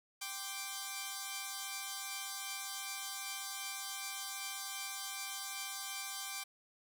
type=chord; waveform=5% pulse; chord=G suspended fourth; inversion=none; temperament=equal; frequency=784 / 1046.5 / 1174.7 Hz; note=G5 / C6 / D6; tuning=0 / 0 / 0 cents; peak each=-32 / -37 / -32 dBFS; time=0.21-6.44 s; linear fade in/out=10 ms; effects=none